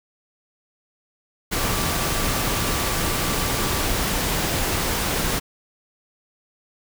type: tone in noise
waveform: sine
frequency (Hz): 1163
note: D6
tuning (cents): -17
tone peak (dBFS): -34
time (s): 1.54-3.88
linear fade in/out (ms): 20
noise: pink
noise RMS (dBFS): -23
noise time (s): 1.51-5.4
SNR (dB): -14
effects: none